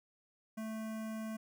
square tone with notch filter, 220 Hz, A3, in tune, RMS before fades -41 dBFS, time 0.57-1.37 s, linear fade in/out 10 ms, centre 3900 Hz, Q 1.1, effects none

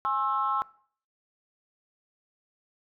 sine chord, Ab augmented, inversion none, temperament equal with one note detuned, 830.6 / 1071 / 1318.5 Hz, Ab5 / C6 / E6, 0 / +40 / 0 cents, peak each -31 / -27 / -28 dBFS, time 0.05-0.62 s, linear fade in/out 0 ms, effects noise-tail reverb RT60 0.5 s tail -21 dB re dry + tanh soft clip ceiling -16 dBFS

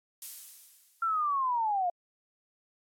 violet noise with exponential decay, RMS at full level -35 dBFS, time 0.22-1.42 s, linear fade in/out 2 ms, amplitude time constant 260 ms
sine linear sweep, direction down, 1372 to 687 Hz, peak -26 dBFS, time 1.02-1.9 s, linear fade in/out 5 ms
effects low-pass 12000 Hz 12 dB/octave + AAC 64 kbps

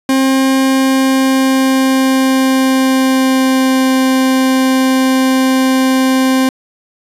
40% pulse tone with pitch glide, 266.1 to 261.7 Hz, C4 to C4, +29 to 0 cents, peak -8 dBFS, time 0.09-6.49 s, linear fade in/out 2 ms, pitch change -29 cents, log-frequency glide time 0.59-3.93 s, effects resampled to 32000 Hz + 8-bit

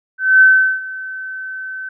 sine tone with ADSR envelope, 1530 Hz, G6, 42 cents flat, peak -4 dBFS, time 0.18-1.89 s, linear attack 230 ms, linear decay 390 ms, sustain -20 dB, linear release 5 ms, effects none

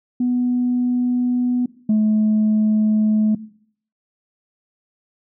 sine tone pair in turn, 246.9 / 214.8 Hz, B3 / A3, 0 / -41 cents, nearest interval major second, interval 241 cents, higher first, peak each -15 / -11 dBFS, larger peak second, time 0.2-1.66 / 1.89-3.35 s, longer neither, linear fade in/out 5 ms, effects noise-tail reverb RT60 0.6 s tail -19 dB re dry + tanh soft clip ceiling -11 dBFS

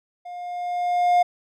triangle tone with level ramp, 710 Hz, F5, 28 cents sharp, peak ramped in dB -32 to -11 dBFS, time 0.25-1.23 s, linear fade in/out 10 ms, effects none

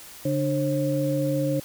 sine tone cluster, 142.8 / 297.6 / 538 Hz, D3 / D4 / C5, -48 / +23 / +48 cents, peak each -26 dBFS, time 0.25-1.6 s, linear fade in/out 5 ms, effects white hiss -44 dBFS RMS until 1.64 s

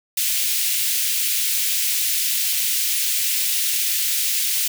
white high-pass noise, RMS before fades -21 dBFS, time 0.17-4.68 s, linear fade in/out 5 ms, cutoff 2200 Hz, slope 24 dB/octave, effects none

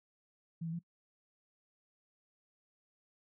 sine tone with pitch steps, 166 / 163.3 / 170.8 Hz, E3 / E3 / F3, +12 / -16 / -38 cents, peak -36 dBFS, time 0.61-0.793 s, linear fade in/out 10 ms, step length 61 ms, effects noise-tail reverb RT60 0.1 s tail -21 dB re dry

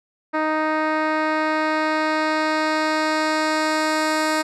10% pulse tone with low-pass filter sweep, 311.1 Hz, D#4, in tune, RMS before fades -21 dBFS, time 0.33-4.43 s, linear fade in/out 20 ms, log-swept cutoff 1800 to 9600 Hz, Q 0.78, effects none

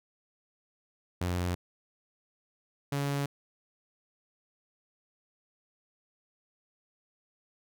sawtooth tone pair in turn, 89 / 141.28 Hz, F2 / C#3, +33 / +33 cents, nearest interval minor sixth, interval 800 cents, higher second, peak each -25 / -25 dBFS, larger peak neither, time 1.21-1.55 / 2.92-3.26 s, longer neither, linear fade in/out 5 ms, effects none

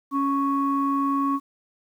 sine tone pair together, 277.2 / 1108.8 Hz, C#4 / C#6, 0 / 0 cents, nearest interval 2 octaves, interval 2400 cents, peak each -22 / -23 dBFS, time 0.11-1.4 s, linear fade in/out 50 ms, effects tanh soft clip ceiling -13 dBFS + 9-bit

